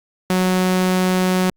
sawtooth tone, 184.4 Hz, F#3, 6 cents flat, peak -11 dBFS, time 0.3-1.5 s, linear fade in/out 2 ms, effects Opus 48 kbps

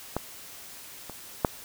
clicks, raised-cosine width 1 ms, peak -13 / -25 / -6 dBFS, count 3, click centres 0.166 / 1.097 / 1.448 s, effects white hiss -45 dBFS RMS until 1.64 s

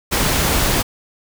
pink noise, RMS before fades -17 dBFS, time 0.11-0.83 s, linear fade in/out 20 ms, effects none

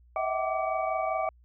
sine tone cluster, 639 / 664 / 758 / 1169 / 2272 Hz, D#5 / E5 / F#5 / D6 / C#7, +46 / +12 / +42 / -8 / +42 cents, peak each -31 / -35 / -31 / -33 / -40 dBFS, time 0.16-1.29 s, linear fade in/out 2 ms, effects added 60 Hz sine -55 dBFS peak until 1.44 s

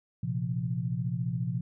sine chord, Bb suspended second, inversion none, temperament equal with one note detuned, 116.54 / 130.81 / 172.41 Hz, Bb2 / C3 / F3, 0 / 0 / -22 cents, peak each -33 / -32 / -33 dBFS, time 0.23-1.61 s, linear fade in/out 5 ms, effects none

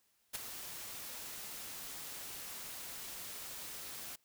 white noise with ADSR envelope, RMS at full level -37 dBFS, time 0.33-4.16 s, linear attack 22 ms, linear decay 13 ms, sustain -9 dB, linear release 10 ms, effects white hiss -75 dBFS RMS until 4.24 s

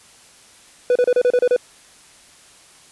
triangle tone bursts, 493.9 Hz, B4, in tune, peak -10 dBFS, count 8, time 0.9-1.564 s, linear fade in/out 2 ms, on 55 ms, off 32 ms, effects white hiss -48 dBFS RMS until 2.91 s + resampled to 24000 Hz

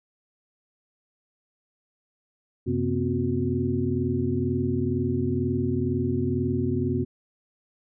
sine tone cluster, 92.8 / 131.7 / 240.8 / 262.9 / 365 Hz, F#2 / C3 / B3 / C4 / F#4, +6 / +12 / -44 / +8 / -24 cents, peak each -29 dBFS, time 2.66-7.05 s, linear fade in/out 20 ms, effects none

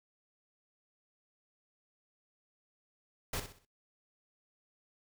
pink noise with echo, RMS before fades -36 dBFS, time 3.33-3.4 s, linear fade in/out 5 ms, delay 63 ms, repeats 4, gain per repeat -9 dB, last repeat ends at 3.652 s, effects noise-tail reverb RT60 0.2 s tail -23 dB re dry

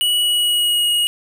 square tone with pitch glide, 2932 to 2885 Hz, F#7 to F#7, -16 to -44 cents, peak -15 dBFS, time 0.01-1.07 s, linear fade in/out 0 ms, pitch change -28 cents, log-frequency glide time 0.17-0.9 s, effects none

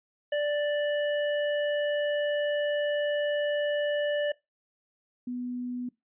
square / sine tone pair in turn, 587.3 / 246.9 Hz, D5 / B3, 0 / 0 cents, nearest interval octave + minor third, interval 1500 cents, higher first, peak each -26 / -31 dBFS, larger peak first, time 0.32-4.32 / 5.27-5.89 s, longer first, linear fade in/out 5 ms, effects noise-tail reverb RT60 0.2 s tail -22 dB re dry + resampled to 8000 Hz

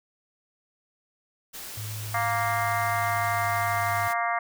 white noise, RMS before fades -39 dBFS, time 1.53-4.14 s, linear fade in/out 20 ms
sine tone with pitch glide, 106.4 to 102.18 Hz, G#2 to G#2, +42 to -28 cents, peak -33 dBFS, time 1.77-4.08 s, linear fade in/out 5 ms, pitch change -70 cents, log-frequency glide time 2.44-3.95 s
harmonic tone, 233.1 Hz, A#3, in tune, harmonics 3 / 4 / 5 / 6 / 7 / 8 / 9, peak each -28 / -33 / -29 / -36 / -36 / -35 / -33 dBFS, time 2.14-4.39 s, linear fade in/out 5 ms
effects none

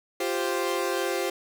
sawtooth chord, F suspended second, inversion none, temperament equal, 349.2 / 392 / 523.3 Hz, F4 / G4 / C5, 0 / 0 / 0 cents, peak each -26 dBFS, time 0.2-1.3 s, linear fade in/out 5 ms, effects none

